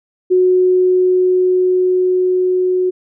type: tone with level ramp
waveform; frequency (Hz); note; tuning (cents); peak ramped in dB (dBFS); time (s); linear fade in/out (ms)
sine; 366.9; F#4; -15; -8 to -12; 0.3-2.91; 20
effects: none